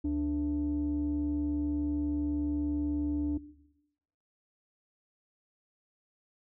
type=tone pair together; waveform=sine; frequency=73.42 / 293.9 Hz; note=D2 / D4; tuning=0 / +1 cents; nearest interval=2 octaves; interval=2401 cents; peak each=-33 / -27 dBFS; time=0.04-3.38 s; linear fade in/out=10 ms; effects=noise-tail reverb RT60 0.9 s tail -17 dB re dry + tanh soft clip ceiling -24 dBFS